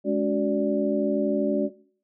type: tone cluster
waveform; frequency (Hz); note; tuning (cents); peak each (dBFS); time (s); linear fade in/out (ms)
sine; 210 / 282.6 / 371.2 / 584; G#3 / C#4 / F#4 / D5; +19 / +34 / +6 / -10; -26; 0.04-1.7; 50
effects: noise-tail reverb RT60 0.5 s tail -18 dB re dry